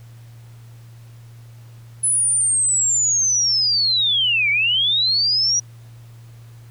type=linear two-way sweep; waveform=sine; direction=down then up; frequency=10170 to 2225 to 5830 Hz; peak=-15 dBFS; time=2.03-5.6 s; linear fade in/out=10 ms; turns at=4.5 s; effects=added 116 Hz sine -39 dBFS peak until 6.7 s + pink hiss -54 dBFS RMS until 6.7 s